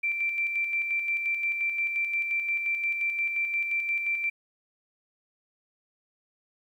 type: tone with tremolo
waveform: sine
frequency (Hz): 2349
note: D7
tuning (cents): 0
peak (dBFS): -24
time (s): 0.03-4.3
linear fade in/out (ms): 10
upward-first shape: square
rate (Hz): 5.7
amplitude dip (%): 40
effects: 10-bit